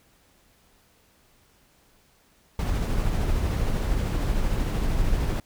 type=noise with tremolo; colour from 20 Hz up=brown; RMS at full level=-23 dBFS; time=2.59-5.4 s; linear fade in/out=2 ms; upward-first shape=sine; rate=13 Hz; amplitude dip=25%; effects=pink hiss -61 dBFS RMS until 5.45 s